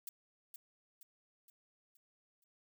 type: noise with echo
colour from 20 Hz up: violet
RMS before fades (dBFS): -44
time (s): 0.07-0.09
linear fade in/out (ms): 2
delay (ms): 470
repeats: 5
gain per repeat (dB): -6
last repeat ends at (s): 2.44
effects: none